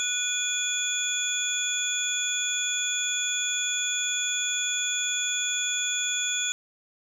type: tone cluster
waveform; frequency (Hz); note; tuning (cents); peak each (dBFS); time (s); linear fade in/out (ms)
sine; 1468 / 2453 / 3416 / 6670 / 7040; F#6 / D#7 / G#7 / G#8 / A8; -14 / -25 / +48 / +7 / 0; -34 / -32 / -29 / -33 / -30; 0-6.52; 0
effects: tanh soft clip ceiling -14 dBFS + 9-bit